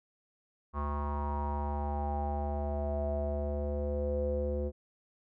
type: tone with low-pass filter sweep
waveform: square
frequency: 72.8 Hz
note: D2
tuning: 15 cents flat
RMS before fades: -33 dBFS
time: 0.73-4.72 s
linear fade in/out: 50 ms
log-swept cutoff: 1100 to 460 Hz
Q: 8.4
effects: none